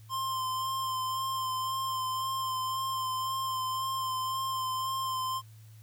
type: tone with vibrato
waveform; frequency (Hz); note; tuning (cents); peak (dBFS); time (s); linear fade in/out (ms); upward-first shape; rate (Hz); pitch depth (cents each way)
square; 1046.5; C6; 0; -31; 0.09-5.42; 50; sine; 1.9; 20
effects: added 109 Hz sine -49 dBFS peak until 5.82 s + white hiss -63 dBFS RMS until 5.82 s